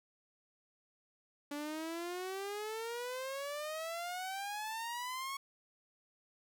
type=exponential sweep; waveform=sawtooth; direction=up; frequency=286.7 to 1110 Hz; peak=-35 dBFS; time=1.51-5.37 s; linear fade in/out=5 ms; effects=none